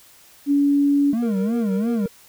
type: tone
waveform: sine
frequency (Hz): 284.2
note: C#4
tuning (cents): +43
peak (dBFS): -14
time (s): 0.46-1.15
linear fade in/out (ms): 50
type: tone with vibrato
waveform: triangle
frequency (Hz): 213.6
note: G#3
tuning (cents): +49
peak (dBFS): -17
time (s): 1.13-2.06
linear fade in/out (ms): 2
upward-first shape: sine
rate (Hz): 2.9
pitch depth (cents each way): 200
type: tone with tremolo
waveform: triangle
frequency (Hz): 466.2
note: A#4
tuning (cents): 0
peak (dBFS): -24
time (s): 1.22-2.08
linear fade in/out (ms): 10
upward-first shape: sine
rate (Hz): 6.1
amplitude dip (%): 50
effects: white hiss -50 dBFS RMS until 2.28 s